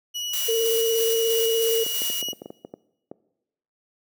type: tone with pitch glide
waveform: 30% pulse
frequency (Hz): 2927 to 2908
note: F#7 to F#7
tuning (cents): -19 to -31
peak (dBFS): -25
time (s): 0.14-2.33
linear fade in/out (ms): 20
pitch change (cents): -12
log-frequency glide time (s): 0.44-2.12
type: noise with tremolo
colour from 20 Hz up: blue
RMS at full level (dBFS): -28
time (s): 0.33-2.22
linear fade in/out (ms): 5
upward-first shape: square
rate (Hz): 3.1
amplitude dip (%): 30
type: tone with vibrato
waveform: sine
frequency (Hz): 453.7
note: A#4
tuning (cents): -47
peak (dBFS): -19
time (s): 0.48-1.84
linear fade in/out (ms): 10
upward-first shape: sine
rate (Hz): 17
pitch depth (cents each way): 20
type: clicks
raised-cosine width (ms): 2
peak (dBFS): -19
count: 12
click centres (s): 1.864 / 2.019 / 2.1 / 2.227 / 2.286 / 2.331 / 2.419 / 2.459 / 2.504 / 2.649 / 2.739 / 3.115
effects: noise-tail reverb RT60 0.9 s tail -20 dB re dry + high-pass 300 Hz 12 dB/octave